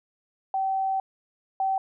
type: tone pair in turn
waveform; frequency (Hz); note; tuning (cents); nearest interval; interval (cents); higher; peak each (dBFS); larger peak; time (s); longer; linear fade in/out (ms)
sine; 770 / 770; G5 / G5; -31 / -31; unison; 0; neither; -23 / -22; second; 0.54-1 / 1.6-1.78; first; 2
effects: none